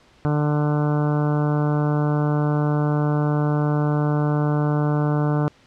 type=harmonic tone; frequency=148.6 Hz; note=D3; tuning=21 cents sharp; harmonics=1 / 2 / 3 / 4 / 5 / 6 / 7 / 8 / 9 / 10; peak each=-19 / -25 / -29 / -31 / -33 / -35 / -36 / -37 / -38 / -39 dBFS; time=0.25-5.48 s; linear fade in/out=0 ms; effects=pink hiss -54 dBFS RMS until 5.66 s + low-pass 5000 Hz 12 dB/octave